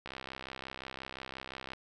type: click train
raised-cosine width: 0.3 ms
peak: -25 dBFS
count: 111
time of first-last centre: 0.06-1.734 s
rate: 65.7 Hz
effects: none